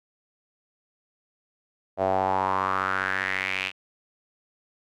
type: tone with band-pass filter sweep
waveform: sawtooth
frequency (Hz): 94.9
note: F#2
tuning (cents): +44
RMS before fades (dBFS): -26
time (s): 1.97-3.72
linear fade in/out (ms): 50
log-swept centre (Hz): 640 to 2700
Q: 4.6
effects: none